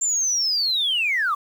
sine linear sweep, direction down, 7340 to 1100 Hz, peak -18 dBFS, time 0.01-1.35 s, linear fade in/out 10 ms, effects tanh soft clip ceiling -15 dBFS + 8-bit

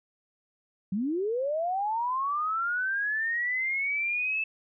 sine linear sweep, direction up, 178.9 to 2637 Hz, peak -26 dBFS, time 0.92-4.44 s, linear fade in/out 5 ms, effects none

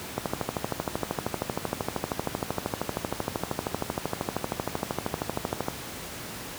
click train, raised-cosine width 1 ms, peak -12 dBFS, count 72, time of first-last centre 0.18-5.684 s, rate 12.9 Hz, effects pink hiss -38 dBFS RMS until 6.58 s + high-pass 80 Hz 12 dB/octave

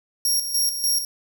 20% pulse tone with tremolo, 5588 Hz, F8, in tune, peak -13 dBFS, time 0.25-1.05 s, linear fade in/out 2 ms, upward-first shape square, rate 3.4 Hz, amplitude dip 60%, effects none

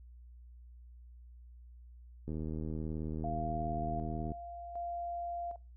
click train, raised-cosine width 3 ms, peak -27 dBFS, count 161, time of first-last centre 2.28-4.318 s, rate 78.5 Hz
sine tone with tremolo, 693 Hz, F5, 14 cents flat, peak -36 dBFS, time 3.24-5.56 s, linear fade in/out 2 ms, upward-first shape square, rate 0.66 Hz, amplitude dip 55%
effects noise-tail reverb RT60 0.3 s tail -24 dB re dry + added 60 Hz sine -51 dBFS peak until 5.76 s

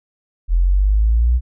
sine linear sweep, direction up, 41.2 to 62.2 Hz, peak -11 dBFS, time 0.48-1.41 s, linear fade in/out 50 ms, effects none

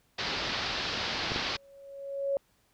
white low-pass noise, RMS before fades -33 dBFS, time 0.18-1.57 s, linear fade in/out 10 ms, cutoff 5000 Hz, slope 48 dB/octave
clicks, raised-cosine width 2 ms, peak -20 dBFS, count 2, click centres 1.319 / 1.361 s
sine tone with exponential growth, 554.4 Hz, C#5, in tune, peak -24 dBFS, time 1.4-2.37 s, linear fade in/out 1 ms, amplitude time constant 210 ms
effects pink hiss -69 dBFS RMS until 2.73 s

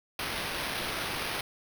blue noise with sample-and-hold, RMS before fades -34 dBFS, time 0.19-1.41 s, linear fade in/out 2 ms, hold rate 7350 Hz, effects none

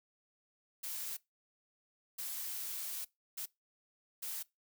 blue noise bursts at uneven times, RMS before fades -41 dBFS, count 4, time 0.83-1.17 / 2.18-3.05 / 3.37-3.46 / 4.22-4.43 s, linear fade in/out 10 ms, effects noise-tail reverb RT60 0.2 s tail -22 dB re dry

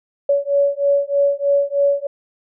sine beating tone pair, 563 / 566.2 Hz, C#5 / C#5, +27 / +37 cents, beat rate 3.2 Hz, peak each -17 dBFS, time 0.29-2.07 s, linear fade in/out 5 ms, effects none

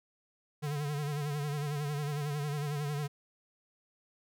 square tone with vibrato, 146.4 Hz, D3, 5 cents flat, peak -33 dBFS, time 0.62-3.08 s, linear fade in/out 20 ms, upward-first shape sine, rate 11 Hz, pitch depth 61 cents each way, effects none

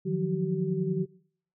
sine tone cluster, 153.6 / 174.3 / 184.8 / 381.6 Hz, D#3 / F3 / F#3 / G4, -22 / -3 / -2 / -47 cents, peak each -31 dBFS, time 0.05-1.06 s, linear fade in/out 20 ms, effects noise-tail reverb RT60 0.6 s tail -22 dB re dry

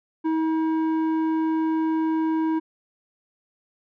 square tone with low-pass filter, 319.5 Hz, D#4, 46 cents sharp, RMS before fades -23 dBFS, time 0.24-2.6 s, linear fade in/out 20 ms, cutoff 980 Hz, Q 0.91, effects none

